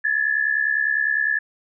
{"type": "tone pair together", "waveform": "sine", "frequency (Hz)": [1690.1, 1760], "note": ["G#6", "A6"], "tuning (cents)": [30, 0], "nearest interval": "minor second", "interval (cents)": 70, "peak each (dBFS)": -21, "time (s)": [0.04, 1.39], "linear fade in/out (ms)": 10, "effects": []}